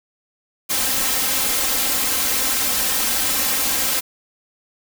white noise with comb filter, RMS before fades -20 dBFS, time 0.69-4.01 s, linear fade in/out 20 ms, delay 3.8 ms, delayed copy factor +0.75, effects none

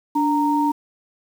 sine tone pair together, 292 / 927 Hz, D4 / A#5, -10 / -10 cents, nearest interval octave + minor sixth, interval 2000 cents, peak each -19 dBFS, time 0.15-0.72 s, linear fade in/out 10 ms, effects 7-bit

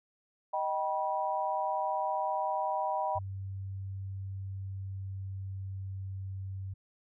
sine chord, Eb augmented, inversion none, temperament just, 622.3 / 777.8 / 972.3 Hz, Eb5 / G5 / B5, 0 / -14 / -27 cents, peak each -35 / -33 / -33 dBFS, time 0.53-3.19 s, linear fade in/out 10 ms
sine tone with pitch glide, 96.7 to 96.03 Hz, G2 to G2, -23 to -35 cents, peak -36 dBFS, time 3.15-6.74 s, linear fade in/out 10 ms, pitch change -12 cents, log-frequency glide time 4.33-6.29 s
effects none

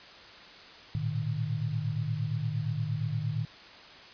sine tone cluster, 109.4 / 118 / 152.4 Hz, A2 / A#2 / D#3, -9 / +22 / -36 cents, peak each -33 / -34 / -32 dBFS, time 0.95-3.45 s, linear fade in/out 0 ms, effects white hiss -49 dBFS RMS until 4.13 s + resampled to 11025 Hz

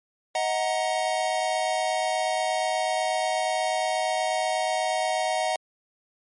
square chord, D# minor, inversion none, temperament equal with one note detuned, 631.7 / 740 / 932.3 Hz, D#5 / F#5 / A#5, +26 / 0 / 0 cents, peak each -28 / -27 / -33 dBFS, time 0.35-5.56 s, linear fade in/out 2 ms, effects MP3 48 kbps

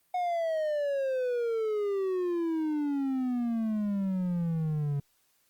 triangle exponential sweep, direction down, 731 to 140 Hz, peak -25 dBFS, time 0.14-5 s, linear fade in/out 5 ms, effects white hiss -70 dBFS RMS until 5.49 s + Opus 32 kbps

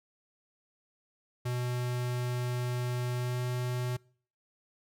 square tone with pitch glide, 123.47 to 124.26 Hz, B2 to B2, 0 to +11 cents, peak -31 dBFS, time 1.45-3.97 s, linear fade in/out 10 ms, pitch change +11 cents, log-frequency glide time 3.16-3.4 s, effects noise-tail reverb RT60 0.5 s tail -25 dB re dry

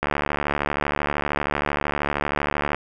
click train, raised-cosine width 0.5 ms, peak -7 dBFS, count 199, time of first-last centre 0.03-2.746 s, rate 72.9 Hz, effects none

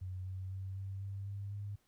sine tone with pitch steps, 92.5 / 93.95 / 95.43 / 96.93 / 98.45 / 100 / 101.57 Hz, F#2 / F#2 / G2 / G2 / G2 / G2 / G#2, 0 / +27 / -46 / -19 / +8 / +35 / -38 cents, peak -39 dBFS, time 0.01-1.76 s, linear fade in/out 10 ms, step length 250 ms, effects pink hiss -75 dBFS RMS until 1.87 s

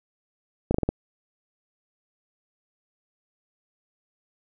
slowing click train, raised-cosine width 2 ms, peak -9 dBFS, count 5, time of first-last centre 0.71-0.89 s, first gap 34 ms, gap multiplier 1.19, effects none

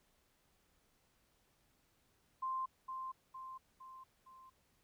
sine tone with echo, 1046.5 Hz, C6, in tune, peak -36 dBFS, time 2.42-2.66 s, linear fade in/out 10 ms, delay 460 ms, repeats 4, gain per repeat -5 dB, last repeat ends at 4.5 s, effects pink hiss -75 dBFS RMS until 4.83 s

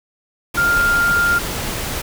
sine tone in noise, 1400 Hz, F6, 4 cents sharp, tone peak -13 dBFS, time 0.57-1.39 s, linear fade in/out 10 ms, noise pink, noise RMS -24 dBFS, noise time 0.54-2.02 s, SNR +8 dB, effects none

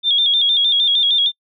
sine tone with vibrato, 3447 Hz, A7, 36 cents flat, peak -12 dBFS, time 0.03-1.32 s, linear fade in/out 50 ms, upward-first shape square, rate 6.5 Hz, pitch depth 68 cents each way, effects noise-tail reverb RT60 0.1 s tail -25 dB re dry

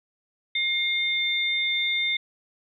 sine tone pair together, 2129 / 3599 Hz, C7 / A7, +30 / +38 cents, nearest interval major sixth, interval 908 cents, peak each -25 dBFS, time 0.55-2.17 s, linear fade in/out 5 ms, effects none

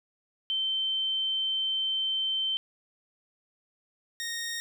sine / 15% pulse tone pair in turn, 3100 / 1857.7 Hz, G7 / A#6, -20 / -6 cents, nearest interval major sixth, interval 886 cents, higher first, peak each -26 dBFS, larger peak neither, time 0.5-2.57 / 4.2-4.6 s, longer first, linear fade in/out 0 ms, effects none

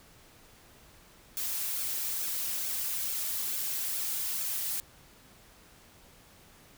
blue noise with flanger, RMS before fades -33 dBFS, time 1.37-4.8 s, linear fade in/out 0 ms, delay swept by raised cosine 1 to 4 ms, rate 2.3 Hz, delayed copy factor -0.55, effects pink hiss -57 dBFS RMS until 6.77 s

